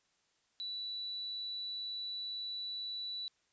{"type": "tone", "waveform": "sine", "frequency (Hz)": 3951, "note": "B7", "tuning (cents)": 0, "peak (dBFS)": -38, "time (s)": [0.6, 3.28], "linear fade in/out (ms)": 0, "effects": ["white hiss -75 dBFS RMS until 3.52 s", "resampled to 16000 Hz"]}